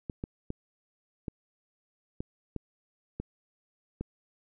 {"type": "clicks", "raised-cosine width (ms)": 3, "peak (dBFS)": -21, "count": 8, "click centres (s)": [0.098, 0.239, 0.504, 1.282, 2.205, 2.563, 3.2, 4.01], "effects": []}